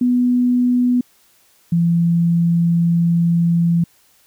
sine tone pair in turn, 246.9 / 169.55 Hz, B3 / E3, 0 / +49 cents, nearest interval perfect fifth, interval 651 cents, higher first, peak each -12 dBFS, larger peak neither, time 0.01-1.01 / 1.72-3.84 s, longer second, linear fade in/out 5 ms, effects white hiss -55 dBFS RMS until 4.26 s

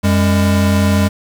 square tone pair together, 91.1 / 202.6 Hz, F#2 / G#3, -26 / -43 cents, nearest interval octave + major second, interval 1383 cents, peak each -14 dBFS, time 0.03-1.09 s, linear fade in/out 20 ms, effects 7-bit

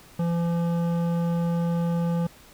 sine tone with hard clipping, 170 Hz, F3, 46 cents flat, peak -24 dBFS, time 0.19-2.27 s, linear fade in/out 5 ms, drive 12 dB, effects pink hiss -51 dBFS RMS until 2.53 s

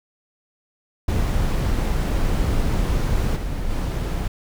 brown noise with level steps, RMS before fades -20 / -26 / -23 dBFS, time 1.08-4.28 s, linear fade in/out 5 ms, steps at 3.35 / 3.69 s, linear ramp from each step 20 ms, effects none

